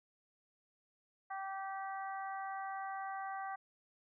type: harmonic tone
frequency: 388 Hz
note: G4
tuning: 18 cents flat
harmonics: 2 / 3 / 4 / 5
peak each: -41 / -46 / -49 / -52 dBFS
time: 1.3-3.56 s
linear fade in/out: 10 ms
effects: none